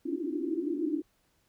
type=band-pass noise; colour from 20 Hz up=white; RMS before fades=-32 dBFS; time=0.05-1.02 s; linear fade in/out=5 ms; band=280 to 350 Hz; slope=96 dB/octave; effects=pink hiss -71 dBFS RMS until 1.48 s